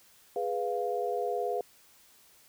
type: chord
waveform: sine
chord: F diminished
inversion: first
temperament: equal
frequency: 415.3 / 493.9 / 698.5 Hz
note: Ab4 / Cb5 / F5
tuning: 0 / 0 / 0 cents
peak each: -33 dBFS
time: 0.36-1.61 s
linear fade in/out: 2 ms
effects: white hiss -60 dBFS RMS until 2.48 s